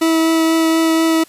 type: tone with vibrato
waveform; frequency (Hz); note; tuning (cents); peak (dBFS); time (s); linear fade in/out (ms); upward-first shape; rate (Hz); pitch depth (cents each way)
40% pulse; 324.6; E4; -27; -11; 0.01-1.24; 10; triangle; 4.1; 10
effects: white hiss -46 dBFS RMS until 1.28 s + resampled to 32000 Hz